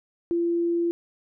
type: tone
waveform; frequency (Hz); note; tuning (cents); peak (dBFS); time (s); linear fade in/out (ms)
sine; 341.3; F4; -40; -21; 0.31-0.91; 0
effects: none